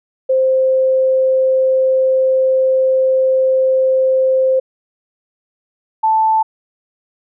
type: tone pair in turn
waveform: sine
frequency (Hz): 523.3 / 880.1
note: C5 / A5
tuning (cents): 0 / 0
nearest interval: major sixth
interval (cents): 900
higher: second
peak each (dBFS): -10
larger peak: neither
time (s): 0.29-4.6 / 6.03-6.43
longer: first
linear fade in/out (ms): 10
effects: none